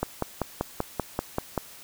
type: click train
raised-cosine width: 1 ms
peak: -11 dBFS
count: 9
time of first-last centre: 0.03-1.577 s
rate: 5.17 Hz
effects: white hiss -47 dBFS RMS until 1.83 s